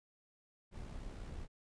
brown noise with amplitude modulation, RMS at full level -44 dBFS, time 0.71-1.48 s, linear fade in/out 50 ms, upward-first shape sine, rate 65.5 Hz, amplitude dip 40%, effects resampled to 22050 Hz

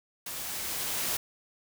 white noise with level ramp, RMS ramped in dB -38 to -30 dBFS, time 0.26-1.17 s, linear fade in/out 5 ms, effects none

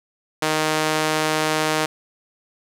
sawtooth tone with high-pass filter, 155.5 Hz, D#3, 1 cent flat, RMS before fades -21 dBFS, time 0.42-1.86 s, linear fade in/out 5 ms, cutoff 430 Hz, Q 0.58, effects low-pass 11000 Hz 12 dB/octave + 7-bit

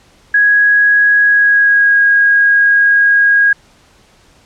sine tone with pitch glide, 1661.2 to 1639.3 Hz, G#6 to G#6, 0 to -23 cents, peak -6 dBFS, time 0.34-3.53 s, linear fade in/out 5 ms, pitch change -23 cents, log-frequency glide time 1.22-2.02 s, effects pink hiss -48 dBFS RMS until 4.45 s + low-pass 8000 Hz 12 dB/octave

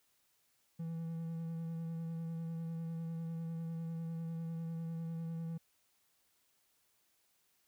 triangle tone with vibrato, 164.81 Hz, E3, in tune, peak -36 dBFS, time 0.79-5.58 s, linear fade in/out 10 ms, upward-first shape triangle, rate 10 Hz, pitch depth 20 cents each way, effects white hiss -75 dBFS RMS until 7.67 s

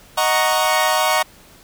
sawtooth chord, D# minor seventh, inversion none, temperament equal, 622.3 / 740 / 932.3 / 1108.7 Hz, D#5 / F#5 / A#5 / C#6, 0 / 0 / 0 / 0 cents, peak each -17 dBFS, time 0.17-1.23 s, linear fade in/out 10 ms, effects pink hiss -47 dBFS RMS until 1.63 s

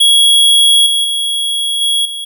square tone with level steps, 3324 Hz, G#7, 1 cent sharp, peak -6 / -11 / -14 / -11 / -21 dBFS, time 0-2.25 s, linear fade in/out 10 ms, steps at 0.86 / 1.04 / 1.81 / 2.05 s, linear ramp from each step 5 ms, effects none

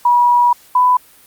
sine tone pair in turn, 968 / 996.9 Hz, B5 / B5, -35 / +16 cents, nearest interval minor second, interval 51 cents, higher second, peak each -8 dBFS, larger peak neither, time 0.05-0.53 / 0.75-0.97 s, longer first, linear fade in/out 5 ms, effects white hiss -46 dBFS RMS until 1.26 s + Opus 48 kbps

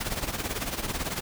pink noise with tremolo, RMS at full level -28 dBFS, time 0-1.21 s, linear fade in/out 10 ms, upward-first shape triangle, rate 18 Hz, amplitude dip 80%, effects none

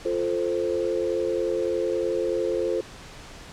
sine chord, F major, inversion none, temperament equal, 349.2 / 440 / 523.3 Hz, F4 / A4 / C5, 0 / 0 / 0 cents, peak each -27 dBFS, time 0.05-2.81 s, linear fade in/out 5 ms, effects pink hiss -43 dBFS RMS until 3.52 s + low-pass 7000 Hz 12 dB/octave

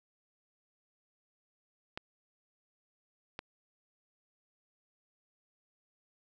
clicks, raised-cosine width 0.3 ms, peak -22 / -23 dBFS, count 2, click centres 1.975 / 3.391 s, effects none

